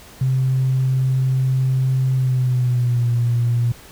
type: tone with pitch glide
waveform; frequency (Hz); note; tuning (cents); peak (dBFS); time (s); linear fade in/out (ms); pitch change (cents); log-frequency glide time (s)
sine; 130.81 to 119.26; C3 to A#2; 0 to +40; -14; 0.21-3.72; 5; -160; 2.13-3.1
effects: tanh soft clip ceiling -10 dBFS + pink hiss -43 dBFS RMS until 3.91 s